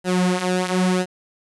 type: tone with flanger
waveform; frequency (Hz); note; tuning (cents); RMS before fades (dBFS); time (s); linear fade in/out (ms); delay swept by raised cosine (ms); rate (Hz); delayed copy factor
sawtooth; 182.6; F#3; -23; -20; 0.04-1.06; 50; 0.87 to 6.47; 1; -0.7
effects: resampled to 24000 Hz + 8-bit